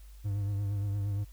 triangle tone with vibrato, 100.9 Hz, G#2, 49 cents flat, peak -27 dBFS, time 0.24-1.25 s, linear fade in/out 20 ms, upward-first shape triangle, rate 8.6 Hz, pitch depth 52 cents each way, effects added 50 Hz sine -47 dBFS peak until 1.32 s + white hiss -63 dBFS RMS until 1.32 s

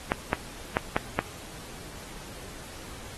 clicks, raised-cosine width 0.5 ms, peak -8 dBFS, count 5, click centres 0.119 / 0.331 / 0.769 / 0.965 / 1.19 s, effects pink hiss -44 dBFS RMS until 3.17 s + AAC 32 kbps

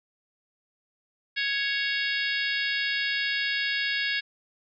harmonic tone with a mistuned harmonic, 555 Hz, C#5, 2 cents sharp, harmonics 3 / 4 / 5 / 6 / 7 / 8 / 9, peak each -29 / -31 / -33 / -35 / -36 / -37 / -38 dBFS, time 1.36-4.21 s, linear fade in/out 20 ms, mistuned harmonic 7, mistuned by -53 cents, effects none

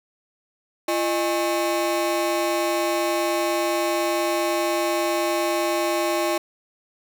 30% pulse ring-modulated tone, 477.9 Hz, A#4, 43 cents sharp, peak -15 dBFS, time 0.88-6.38 s, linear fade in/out 5 ms, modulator 135 Hz, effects none

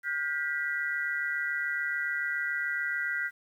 sine tone cluster, 1428 / 1575 / 1959 Hz, F6 / G6 / B6, +38 / +8 / -15 cents, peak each -34 / -33 / -32 dBFS, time 0.03-3.31 s, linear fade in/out 50 ms, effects 10-bit

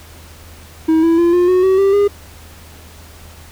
triangle tone with pitch steps, 320 / 331.1 / 342.6 / 354.4 / 366.7 / 379.4 / 392.6 / 406.2 Hz, D#4 / E4 / F4 / F4 / F#4 / F#4 / G4 / G#4, +49 / +8 / -33 / +25 / -15 / +43 / +3 / -38 cents, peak -7 dBFS, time 0.88-2.08 s, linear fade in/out 10 ms, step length 150 ms, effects added 80 Hz sine -39 dBFS peak until 3.51 s + pink hiss -41 dBFS RMS until 3.51 s

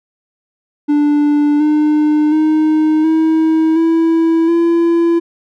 triangle tone with pitch steps, 293.7 / 302 / 310.4 / 319.2 / 328.1 / 337.4 Hz, D4 / D4 / D#4 / D#4 / E4 / E4, 0 / +48 / -4 / +44 / -8 / +40 cents, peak -7 dBFS, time 0.88-5.2 s, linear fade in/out 20 ms, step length 720 ms, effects none

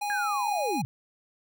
square tone, 824 Hz, G#5, 14 cents flat, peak -29 dBFS, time 0.01-0.82 s, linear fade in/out 10 ms
sine linear sweep, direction down, 1661.2 to 110.2 Hz, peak -28 dBFS, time 0.1-0.85 s, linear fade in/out 0 ms
effects none

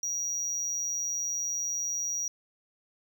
triangle tone, 5760 Hz, F#8, 47 cents flat, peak -28 dBFS, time 0.03-2.28 s, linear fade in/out 2 ms, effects none

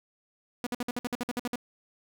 sawtooth tone bursts, 243.9 Hz, B3, 21 cents flat, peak -25 dBFS, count 12, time 0.64-1.557 s, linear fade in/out 0 ms, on 26 ms, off 55 ms, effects none

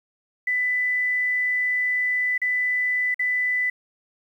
sine tone with dropouts, 1994 Hz, B6, 16 cents sharp, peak -20 dBFS, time 0.47-3.7 s, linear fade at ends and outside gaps 5 ms, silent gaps 2.379-2.416 / 3.144-3.193 s, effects 9-bit

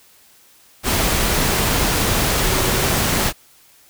sine tone in noise, 375.5 Hz, F#4, 26 cents sharp, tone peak -28 dBFS, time 2.41-3 s, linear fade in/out 50 ms, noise pink, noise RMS -18 dBFS, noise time 0.83-3.33 s, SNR -13 dB, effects white hiss -51 dBFS RMS until 3.89 s

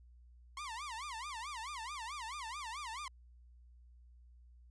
sawtooth tone with vibrato, 1034 Hz, C6, 21 cents flat, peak -38 dBFS, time 0.57-3.08 s, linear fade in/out 2 ms, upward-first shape sine, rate 4.6 Hz, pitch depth 280 cents each way, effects added 60 Hz sine -57 dBFS peak until 4.7 s + resampled to 22050 Hz

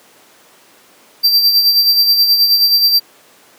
square tone with tremolo, 4699 Hz, D8, in tune, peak -7 dBFS, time 1.23-3 s, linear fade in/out 20 ms, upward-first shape sine, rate 9.4 Hz, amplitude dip 50%, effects pink hiss -46 dBFS RMS until 3.58 s + high-pass 300 Hz 12 dB/octave

